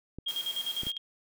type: clicks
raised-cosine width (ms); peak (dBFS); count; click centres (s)
3; -27; 3; 0.186 / 0.834 / 0.869
type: tone with tremolo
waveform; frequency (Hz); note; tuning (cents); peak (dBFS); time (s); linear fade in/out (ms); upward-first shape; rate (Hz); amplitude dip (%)
sine; 3240; G#7; -43; -29; 0.26-0.98; 10; square; 9.9; 75
type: high-pass noise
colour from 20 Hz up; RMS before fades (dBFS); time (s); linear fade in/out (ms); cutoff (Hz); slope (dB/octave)
white; -44; 0.28-0.91; 5; 160; 12
effects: none